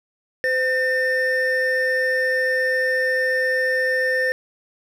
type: tone pair together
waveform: triangle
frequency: 513 / 1807.1 Hz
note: C5 / A6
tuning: -34 / +46 cents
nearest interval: octave + minor seventh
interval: 2180 cents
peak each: -20 / -18 dBFS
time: 0.44-4.32 s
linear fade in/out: 0 ms
effects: none